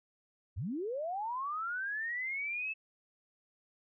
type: linear sweep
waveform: sine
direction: up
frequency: 68.1 to 2637 Hz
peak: -34 dBFS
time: 0.56-2.74 s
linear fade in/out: 20 ms
effects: none